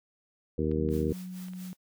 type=harmonic tone; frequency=77.78 Hz; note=D#2; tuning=in tune; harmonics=1 / 2 / 3 / 4 / 5 / 6; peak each=-33 / -33 / -33 / -33 / -33 / -33 dBFS; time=0.58-1.13 s; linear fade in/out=5 ms
type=clicks; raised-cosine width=0.3 ms; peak=-36 dBFS; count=4; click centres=0.715 / 0.889 / 1.484 / 1.535 s
type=tone with pitch glide; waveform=sine; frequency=185 to 183.3 Hz; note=F#3 to F#3; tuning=0 to -16 cents; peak=-37 dBFS; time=0.77-1.73 s; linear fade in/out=0 ms; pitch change=-16 cents; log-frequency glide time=0.88-1.07 s
type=noise with tremolo; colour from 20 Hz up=white; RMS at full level=-50 dBFS; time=0.89-1.77 s; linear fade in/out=50 ms; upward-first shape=sine; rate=4.3 Hz; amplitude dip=75%
effects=none